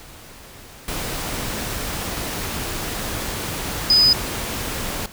sine tone in noise, 5000 Hz, D#8, 8 cents sharp, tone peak -11 dBFS, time 3.9-4.13 s, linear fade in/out 2 ms, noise pink, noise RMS -27 dBFS, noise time 0.88-5.06 s, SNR +13 dB, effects pink hiss -42 dBFS RMS until 5.12 s

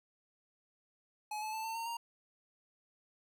square tone with pitch steps, 848 / 864.3 / 881 / 897.9 / 915.2 / 932.8 Hz, G#5 / A5 / A5 / A5 / A#5 / A#5, +36 / -31 / +2 / +35 / -32 / +1 cents, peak -38 dBFS, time 1.31-1.97 s, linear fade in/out 5 ms, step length 110 ms, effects none

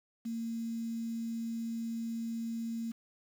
sine tone with quantisation, 229 Hz, A#3, 31 cents flat, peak -34 dBFS, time 0.25-2.92 s, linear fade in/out 10 ms, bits 9, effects none

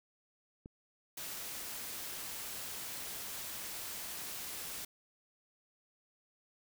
click, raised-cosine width 3 ms, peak -35 dBFS, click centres 0.659 s
white noise, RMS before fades -43 dBFS, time 1.17-4.85 s, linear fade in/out 5 ms
effects none

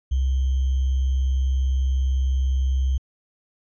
sine tone with sample-and-hold, 65.6 Hz, C2, 5 cents sharp, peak -18 dBFS, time 0.11-2.98 s, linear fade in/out 10 ms, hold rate 3150 Hz, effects resampled to 16000 Hz

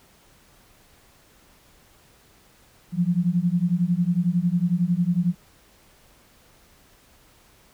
sine beating tone pair, 170 / 181 Hz, F3 / F#3, -46 / -38 cents, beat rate 11 Hz, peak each -22 dBFS, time 2.92-5.35 s, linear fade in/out 50 ms, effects pink hiss -56 dBFS RMS until 7.73 s

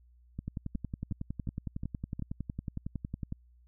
two click trains, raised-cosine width 5 ms, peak -23 / -24 dBFS, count 32 / 6, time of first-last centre 0.48-3.324 / 0.39-2.195 s, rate 10.9 / 2.77 Hz, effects added 60 Hz sine -58 dBFS peak until 3.67 s

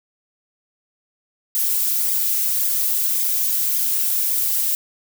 violet noise with flanger, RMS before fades -20 dBFS, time 1.55-4.75 s, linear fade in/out 0 ms, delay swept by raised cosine 0.69 to 6.69 ms, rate 1.8 Hz, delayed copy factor -0.85, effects none

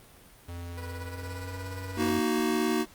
square tone with pitch glide, 86.5 to 93.25 Hz, F2 to F#2, -16 to +14 cents, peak -37 dBFS, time 0.48-2.2 s, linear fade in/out 10 ms, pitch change +130 cents, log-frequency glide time 0.78-1.72 s
15% pulse tone with tremolo, 490 Hz, B4, 14 cents flat, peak -32 dBFS, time 0.77-2.1 s, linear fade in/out 10 ms, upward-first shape triangle, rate 17 Hz, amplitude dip 70%
square chord, D# minor, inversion second, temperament just, 233.3 / 311.1 / 373.4 Hz, A#3 / D#4 / F#4, +2 / 0 / +16 cents, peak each -30 dBFS, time 1.96-2.86 s, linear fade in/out 50 ms
effects pink hiss -54 dBFS RMS until 2.94 s + Opus 32 kbps

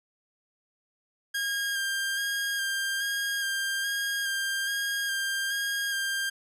sawtooth tone with vibrato, 1610 Hz, G6, 46 cents sharp, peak -24 dBFS, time 1.34-6.3 s, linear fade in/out 10 ms, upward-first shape square, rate 1.2 Hz, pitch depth 18 cents each way, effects resampled to 32000 Hz

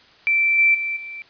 sine tone with level steps, 2338 Hz, D7, 8 cents flat, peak -15 / -12 / -22 / -31 dBFS, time 0.27-1.22 s, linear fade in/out 0 ms, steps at 0.58 / 0.74 / 0.96 s, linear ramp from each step 10 ms, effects white hiss -51 dBFS RMS until 1.29 s + resampled to 11025 Hz

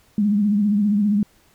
sine tone with vibrato, 206.1 Hz, G#3, 13 cents flat, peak -15 dBFS, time 0.18-1.23 s, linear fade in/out 2 ms, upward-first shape triangle, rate 15 Hz, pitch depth 81 cents each way, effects pink hiss -57 dBFS RMS until 1.54 s

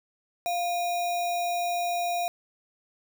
sine tone with sample-and-hold, 698.5 Hz, F5, in tune, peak -25 dBFS, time 0.46-2.28 s, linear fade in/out 0 ms, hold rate 3150 Hz, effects none

